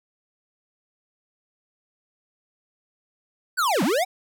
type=linear two-way sweep; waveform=square; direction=down then up; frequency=1568 to 164.81 to 788 Hz; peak=-20 dBFS; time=3.57-4.05 s; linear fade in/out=20 ms; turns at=3.83 s; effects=none